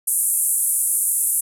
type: band-pass noise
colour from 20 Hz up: pink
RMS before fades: -20 dBFS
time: 0.07-1.41 s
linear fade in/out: 10 ms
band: 8700 to 12000 Hz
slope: 48 dB/octave
effects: none